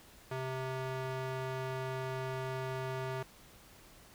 square tone with band-pass filter, 130.81 Hz, C3, in tune, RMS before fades -38 dBFS, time 0.31-3.23 s, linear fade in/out 5 ms, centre 880 Hz, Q 0.5, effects pink hiss -58 dBFS RMS until 4.14 s

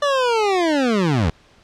25% pulse linear sweep, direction down, 587.3 to 71.1 Hz, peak -12 dBFS, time 0.02-1.3 s, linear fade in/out 5 ms, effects pink hiss -52 dBFS RMS until 1.63 s + low-pass 5000 Hz 12 dB/octave

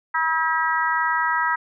harmonic tone, 321.7 Hz, E4, 42 cents flat, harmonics 3 / 4 / 5 / 6, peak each -23 / -24 / -25 / -26 dBFS, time 0.14-1.56 s, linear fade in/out 10 ms, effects none

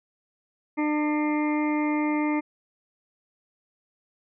harmonic tone, 300.4 Hz, D4, 39 cents sharp, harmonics 1 / 2 / 3 / 4 / 6 / 7 / 8, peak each -23 / -35 / -32 / -38 / -45 / -34 / -43 dBFS, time 0.77-2.41 s, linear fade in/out 20 ms, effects none

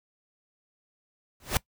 pink noise with exponential growth, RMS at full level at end -21 dBFS, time 1.4-1.57 s, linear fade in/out 2 ms, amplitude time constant 35 ms, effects noise-tail reverb RT60 0.1 s tail -21 dB re dry

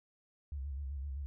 sine tone with vibrato, 69.3 Hz, C#2, in tune, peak -37 dBFS, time 0.52-1.26 s, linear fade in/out 0 ms, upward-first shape square, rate 7.8 Hz, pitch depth 74 cents each way, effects none

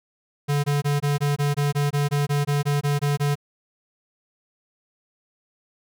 square tone bursts, 144.3 Hz, D3, 30 cents flat, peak -20 dBFS, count 16, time 0.48-3.355 s, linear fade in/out 20 ms, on 160 ms, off 21 ms, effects none

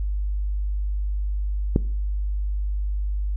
click, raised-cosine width 3 ms, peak -5 dBFS, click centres 1.761 s, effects noise-tail reverb RT60 0.5 s tail -19 dB re dry + added 50 Hz sine -22 dBFS peak until 3.36 s

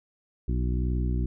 harmonic tone with a mistuned harmonic, 61.74 Hz, B1, in tune, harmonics 1 / 2 / 3 / 4 / 5 / 6, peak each -25 / -31 / -35 / -37 / -39 / -41 dBFS, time 0.48-1.26 s, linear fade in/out 5 ms, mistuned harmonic 6, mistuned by -22 cents, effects none

